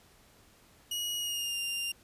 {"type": "tone with pitch glide", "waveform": "sawtooth", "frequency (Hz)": [2900, 2793], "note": ["F#7", "F7"], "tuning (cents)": [-35, -1], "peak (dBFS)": -29, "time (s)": [0.91, 1.92], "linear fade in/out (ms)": 5, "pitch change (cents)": -66, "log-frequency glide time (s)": [1.17, 1.58], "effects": ["pink hiss -61 dBFS RMS until 2.03 s", "resampled to 32000 Hz"]}